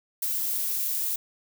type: noise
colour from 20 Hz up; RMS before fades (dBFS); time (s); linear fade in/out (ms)
violet; -28; 0.22-1.16; 5
effects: none